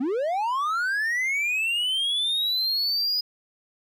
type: linear sweep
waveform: triangle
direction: up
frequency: 233.1 to 4978 Hz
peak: -21 dBFS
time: 0-3.21 s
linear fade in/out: 10 ms
effects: none